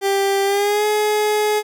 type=tone with pitch glide; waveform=30% pulse; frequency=394.1 to 422.4 Hz; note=G4 to G#4; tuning=+9 to +29 cents; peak=-13 dBFS; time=0.01-1.63 s; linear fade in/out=50 ms; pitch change=+120 cents; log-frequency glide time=0.44-0.85 s; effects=none